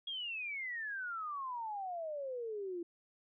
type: exponential sweep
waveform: sine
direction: down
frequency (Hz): 3322 to 335.4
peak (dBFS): -38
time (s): 0.07-2.83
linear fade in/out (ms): 5
effects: none